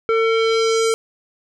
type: tone with low-pass filter sweep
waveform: square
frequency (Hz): 450.3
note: A4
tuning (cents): +40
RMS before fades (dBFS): -17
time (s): 0.09-0.94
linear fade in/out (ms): 0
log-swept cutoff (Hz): 1800 to 9100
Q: 1.7
effects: none